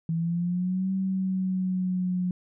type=linear two-way sweep; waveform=sine; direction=up then down; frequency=162.6 to 191.3 to 180.3 Hz; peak=-24 dBFS; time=0.09-2.31 s; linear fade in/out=2 ms; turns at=0.92 s; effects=none